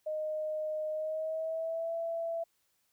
sine tone with pitch glide, 618 to 666.2 Hz, D#5 to E5, -12 to +18 cents, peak -32 dBFS, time 0.06-2.44 s, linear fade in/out 10 ms, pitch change +130 cents, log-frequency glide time 0.91-1.94 s, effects white hiss -75 dBFS RMS until 2.92 s

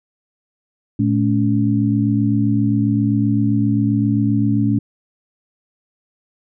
sine tone cluster, 113.6 / 214.6 / 282.2 Hz, A#2 / A3 / C#4, -44 / -43 / +31 cents, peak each -18 dBFS, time 0.99-4.79 s, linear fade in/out 5 ms, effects none

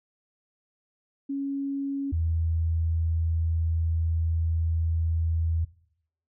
sine tone pair in turn, 277.2 / 81.98 Hz, C#4 / E2, 0 / -9 cents, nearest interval octave + major sixth, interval 2109 cents, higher first, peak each -27 / -23 dBFS, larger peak second, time 1.29-2.12 / 2.12-5.65 s, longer second, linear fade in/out 10 ms, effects noise-tail reverb RT60 0.7 s tail -20 dB re dry

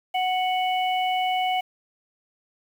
harmonic tone, 740 Hz, F#5, in tune, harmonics 1 / 3 / 4, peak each -22 / -31 / -31 dBFS, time 0.14-1.61 s, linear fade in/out 10 ms, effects 8-bit

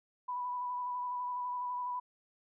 sine tone with vibrato, 987.8 Hz, B5, in tune, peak -34 dBFS, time 0.28-2 s, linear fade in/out 10 ms, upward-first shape square, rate 12 Hz, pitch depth 15 cents each way, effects none

